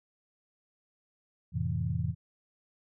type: chord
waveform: sine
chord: F major seventh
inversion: none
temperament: equal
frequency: 87.31 / 110 / 130.81 / 164.81 Hz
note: F2 / A2 / C3 / E3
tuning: 0 / 0 / 0 / 0 cents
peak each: -34 dBFS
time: 1.52-2.15 s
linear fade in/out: 50 ms
effects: none